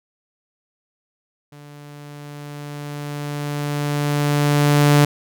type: tone with level ramp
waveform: sawtooth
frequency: 145.9 Hz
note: D3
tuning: 11 cents flat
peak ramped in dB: -36 to -6 dBFS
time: 1.52-5.05 s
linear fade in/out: 5 ms
effects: none